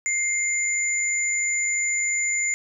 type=tone pair together; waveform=sine; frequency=2100 / 7003 Hz; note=C7 / A8; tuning=+6 / -9 cents; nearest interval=octave + major sixth; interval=2085 cents; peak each=-24 dBFS; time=0.06-2.54 s; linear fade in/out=0 ms; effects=none